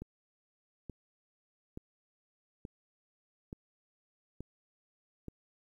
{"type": "click train", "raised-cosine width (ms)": 3, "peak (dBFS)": -29, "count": 7, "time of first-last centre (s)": [0.02, 5.283], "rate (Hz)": 1.14, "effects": ["11-bit"]}